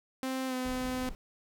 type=tone with pitch glide; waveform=sawtooth; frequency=261.6 to 254.7 Hz; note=C4 to C4; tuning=0 to -46 cents; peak=-28 dBFS; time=0.23-1.09 s; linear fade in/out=0 ms; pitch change=-46 cents; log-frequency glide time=0.47-0.54 s
type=noise; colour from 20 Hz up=brown; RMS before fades=-43 dBFS; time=0.65-1.15 s; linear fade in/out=0 ms
effects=none